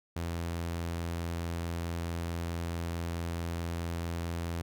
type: tone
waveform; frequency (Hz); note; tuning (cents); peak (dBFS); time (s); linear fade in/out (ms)
sawtooth; 84.6; E2; +45; -29; 0.16-4.62; 5
effects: none